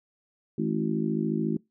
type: harmonic tone with a mistuned harmonic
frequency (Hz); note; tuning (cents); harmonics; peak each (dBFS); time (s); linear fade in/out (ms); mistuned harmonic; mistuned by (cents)
54; A1; -32; 3 / 4 / 5 / 6 / 7; -31 / -28 / -35 / -31 / -33; 0.58-1.57; 5; 7; -30
effects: noise-tail reverb RT60 0.2 s tail -24 dB re dry